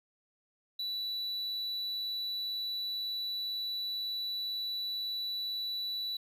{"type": "tone", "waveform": "triangle", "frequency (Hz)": 3951, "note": "B7", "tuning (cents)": 0, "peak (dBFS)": -32, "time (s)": [0.79, 6.17], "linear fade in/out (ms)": 5, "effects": ["11-bit"]}